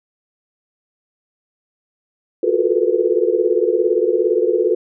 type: tone cluster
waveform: sine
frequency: 351.9 / 369.3 / 431.2 / 448.7 / 493.3 Hz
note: F4 / F#4 / A4 / A4 / B4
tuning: +13 / -3 / -35 / +34 / -2 cents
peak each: -20 dBFS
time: 2.43-4.75 s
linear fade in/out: 5 ms
effects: none

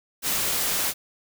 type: noise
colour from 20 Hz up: white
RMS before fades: -25 dBFS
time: 0.22-0.94 s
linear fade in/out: 50 ms
effects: none

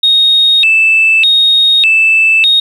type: tone with vibrato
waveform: sine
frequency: 3136 Hz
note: G7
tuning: in tune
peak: -4 dBFS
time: 0.03-2.6 s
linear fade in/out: 5 ms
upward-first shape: square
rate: 0.83 Hz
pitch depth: 300 cents each way
effects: tanh soft clip ceiling 0 dBFS + 7-bit

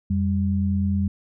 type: tone pair together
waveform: sine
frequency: 87.9 / 197.33 Hz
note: F2 / G3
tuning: +12 / +12 cents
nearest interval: octave + major second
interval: 1400 cents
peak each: -22 dBFS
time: 0.1-1.08 s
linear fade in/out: 5 ms
effects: none

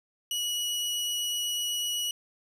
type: tone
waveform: sawtooth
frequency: 2923 Hz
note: F#7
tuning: 22 cents flat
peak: -25 dBFS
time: 0.31-2.11 s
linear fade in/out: 2 ms
effects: resampled to 32000 Hz + 10-bit

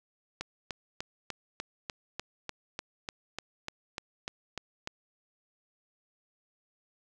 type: click train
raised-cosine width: 0.2 ms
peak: -18 dBFS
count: 16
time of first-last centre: 0.41-4.874 s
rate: 3.36 Hz
effects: none

